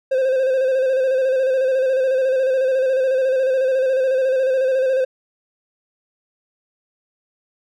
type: tone with vibrato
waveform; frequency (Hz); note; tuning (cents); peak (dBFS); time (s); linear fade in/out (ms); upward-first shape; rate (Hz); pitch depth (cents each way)
triangle; 523.3; C5; 0; -13; 0.11-5.05; 10; square; 14; 35
effects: none